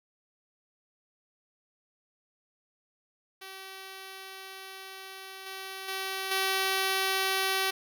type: tone with level steps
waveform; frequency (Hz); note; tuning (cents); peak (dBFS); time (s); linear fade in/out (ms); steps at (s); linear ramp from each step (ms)
5% pulse; 383.3; G4; -39; -31 / -27 / -21 / -15; 3.41-7.71; 10; 5.46 / 5.88 / 6.31; 5
effects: none